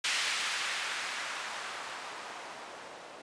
violet noise with low-pass filter sweep, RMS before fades -37 dBFS, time 0.04-3.22 s, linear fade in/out 5 ms, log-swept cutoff 2500 to 590 Hz, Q 1, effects resampled to 22050 Hz

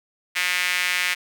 sawtooth tone with high-pass filter, 180 Hz, F#3, 47 cents flat, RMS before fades -23 dBFS, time 0.35-1.15 s, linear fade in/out 20 ms, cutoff 2100 Hz, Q 2.9, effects none

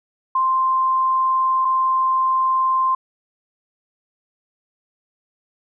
sine tone pair in turn, 1046.5 / 1046.5 Hz, C6 / C6, 0 / 0 cents, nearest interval unison, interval 0 cents, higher neither, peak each -15 dBFS, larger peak neither, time 0.35-1.65 / 1.65-2.95 s, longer neither, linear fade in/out 5 ms, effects none

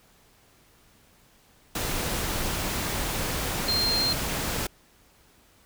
sine tone in noise, 4186 Hz, C8, in tune, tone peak -23 dBFS, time 3.68-4.13 s, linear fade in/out 5 ms, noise pink, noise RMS -29 dBFS, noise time 1.75-4.67 s, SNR +3 dB, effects pink hiss -59 dBFS RMS until 5.65 s

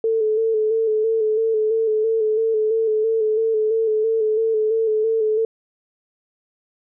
sine tone with vibrato, 440 Hz, A4, in tune, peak -16 dBFS, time 0.04-5.45 s, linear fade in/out 2 ms, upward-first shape square, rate 3 Hz, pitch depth 33 cents each way, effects none

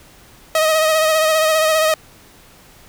sawtooth tone with vibrato, 630 Hz, D#5, 21 cents sharp, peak -9 dBFS, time 0.55-1.94 s, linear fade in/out 2 ms, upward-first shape sine, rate 15 Hz, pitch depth 33 cents each way, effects pink hiss -46 dBFS RMS until 2.88 s

